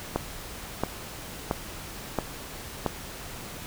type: click train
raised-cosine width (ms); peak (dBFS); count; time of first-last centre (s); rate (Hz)
1; -10; 5; 0.16-2.863; 1.48
effects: pink hiss -40 dBFS RMS until 3.66 s